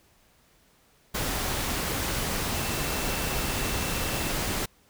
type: tone in noise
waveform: sine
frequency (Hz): 2677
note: E7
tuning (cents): +26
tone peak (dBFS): -40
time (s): 2.54-4.32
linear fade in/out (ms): 10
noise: pink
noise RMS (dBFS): -29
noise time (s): 1.14-4.66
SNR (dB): -14
effects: pink hiss -62 dBFS RMS until 4.89 s